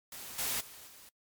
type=noise with level steps; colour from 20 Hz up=white; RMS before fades=-45 / -34 / -51 / -54 dBFS; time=0.12-1.09 s; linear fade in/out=2 ms; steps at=0.38 / 0.6 / 0.87 s; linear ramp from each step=10 ms; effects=noise-tail reverb RT60 0.1 s tail -24 dB re dry + MP3 96 kbps